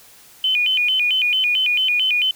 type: tone with vibrato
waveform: sine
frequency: 2735 Hz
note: F7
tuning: 37 cents flat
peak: -15 dBFS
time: 0.44-2.31 s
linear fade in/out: 2 ms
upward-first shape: square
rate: 4.5 Hz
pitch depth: 190 cents each way
effects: white hiss -47 dBFS RMS until 2.35 s